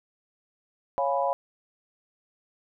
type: chord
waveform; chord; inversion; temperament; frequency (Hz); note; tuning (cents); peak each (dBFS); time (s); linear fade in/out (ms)
sine; C# dominant seventh; none; equal; 554.4 / 698.5 / 830.6 / 987.8; C#5 / E#5 / G#5 / B5; 0 / 0 / 0 / 0; -27 / -29 / -30 / -29; 0.98-1.33; 0
effects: none